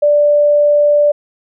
sine tone, 587.3 Hz, D5, in tune, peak -7 dBFS, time 0.02-1.12 s, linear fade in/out 10 ms, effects none

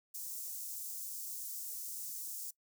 white high-pass noise, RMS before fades -43 dBFS, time 0.14-2.51 s, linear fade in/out 10 ms, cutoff 6100 Hz, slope 24 dB/octave, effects noise-tail reverb RT60 0.1 s tail -21 dB re dry

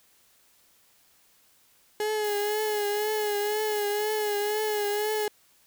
35% pulse tone with vibrato, 420 Hz, G#4, 19 cents sharp, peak -24 dBFS, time 2-5.28 s, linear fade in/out 2 ms, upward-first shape triangle, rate 2 Hz, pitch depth 51 cents each way
violet noise, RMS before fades -39 dBFS, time 2.24-5.26 s, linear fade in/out 5 ms
effects white hiss -62 dBFS RMS until 5.66 s

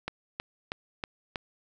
click train, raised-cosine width 0.3 ms, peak -16 dBFS, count 5, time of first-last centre 0.08-1.358 s, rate 3.13 Hz, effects none

